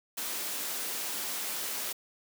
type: high-pass noise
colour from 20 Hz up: white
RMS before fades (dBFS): -35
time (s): 0.17-1.93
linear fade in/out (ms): 10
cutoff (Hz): 190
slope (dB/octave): 24
effects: none